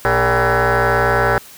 sine tone with frequency modulation, 466.2 Hz, A#4, in tune, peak -10 dBFS, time 0.05-1.38 s, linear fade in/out 0 ms, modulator 174 Hz, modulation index 7.2, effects tanh soft clip ceiling -10 dBFS + white hiss -40 dBFS RMS until 1.57 s

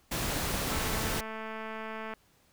pink noise, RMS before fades -32 dBFS, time 0.11-1.21 s, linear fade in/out 10 ms
click train, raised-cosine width 0.5 ms, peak -25 dBFS, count 315, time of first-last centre 0.71-2.137 s, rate 220 Hz
effects pink hiss -66 dBFS RMS until 2.52 s

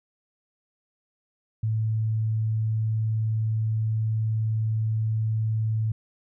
sine tone, 110.1 Hz, A2, 2 cents sharp, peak -22 dBFS, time 1.63-5.92 s, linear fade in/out 5 ms, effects none

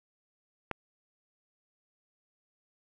click, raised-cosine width 0.5 ms, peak -17 dBFS, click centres 0.713 s, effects none

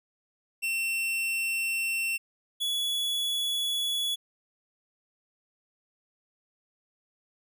45% pulse tone pair in turn, 2700 / 3393 Hz, E7 / G#7, +41 / +36 cents, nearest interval major third, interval 395 cents, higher second, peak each -27 dBFS, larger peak neither, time 0.62-2.18 / 2.6-4.16 s, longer neither, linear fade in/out 20 ms, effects none

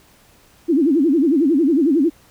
sine tone with vibrato, 300.9 Hz, D4, 42 cents sharp, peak -12 dBFS, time 0.68-2.1 s, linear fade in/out 20 ms, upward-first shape sine, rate 11 Hz, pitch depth 250 cents each way, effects pink hiss -52 dBFS RMS until 2.3 s

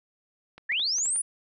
clicks, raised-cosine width 0.3 ms, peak -29 dBFS, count 6, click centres 0.58 / 0.721 / 0.797 / 0.984 / 1.058 / 1.16 s
sine linear sweep, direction up, 1660 to 9956 Hz, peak -24 dBFS, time 0.69-1.22 s, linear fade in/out 10 ms
effects none

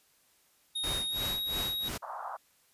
square tone with pitch glide, 3729 to 3796 Hz, A#7 to A#7, 0 to +31 cents, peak -32 dBFS, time 0.75-1.89 s, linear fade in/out 10 ms, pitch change +31 cents, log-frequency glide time 1.06-1.19 s
pink noise with tremolo, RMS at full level -36 dBFS, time 0.83-1.98 s, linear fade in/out 10 ms, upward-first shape sine, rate 2.9 Hz, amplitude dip 95%
pink band-pass noise, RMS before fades -40 dBFS, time 2.02-2.37 s, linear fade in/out 10 ms, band 680 to 1300 Hz, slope 48 dB/octave
effects white hiss -67 dBFS RMS until 2.73 s + resampled to 32000 Hz

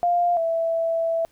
sine tone pair in turn, 700 / 660.7 Hz, F5 / E5, +4 / +4 cents, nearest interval minor second, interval 100 cents, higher first, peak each -17 / -20 dBFS, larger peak first, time 0.03-0.37 / 0.37-1.25 s, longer second, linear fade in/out 0 ms, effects pink hiss -61 dBFS RMS until 1.31 s

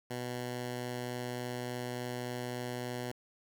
10% pulse tone, 123.47 Hz, B2, in tune, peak -28 dBFS, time 0.1-3.12 s, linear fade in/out 10 ms, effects 9-bit

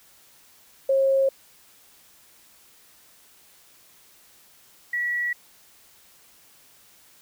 sine tone pair in turn, 540 / 1934.4 Hz, C#5 / B6, -45 / -36 cents, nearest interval octave + minor seventh, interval 2209 cents, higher second, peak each -17 / -23 dBFS, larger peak first, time 0.89-1.29 / 4.93-5.33 s, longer neither, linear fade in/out 5 ms, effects white hiss -55 dBFS RMS until 7.21 s

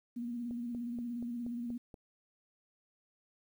sine tone with vibrato, 238.6 Hz, A#3, 41 cents sharp, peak -36 dBFS, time 0.16-1.78 s, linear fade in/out 10 ms, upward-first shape square, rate 17 Hz, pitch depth 33 cents each way
click train, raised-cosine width 2 ms, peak -36 dBFS, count 7, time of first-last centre 0.51-1.942 s, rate 4.19 Hz
effects 11-bit

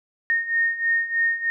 sine beating tone pair, 1841 / 1844.2 Hz, A#6 / A#6, -22 / -19 cents, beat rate 3.2 Hz, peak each -25 / -21 dBFS, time 0.3-1.5 s, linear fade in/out 0 ms, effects none

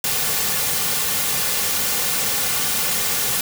white noise with comb filter, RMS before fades -21 dBFS, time 0.04-3.41 s, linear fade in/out 2 ms, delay 3.1 ms, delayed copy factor -0.6, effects none

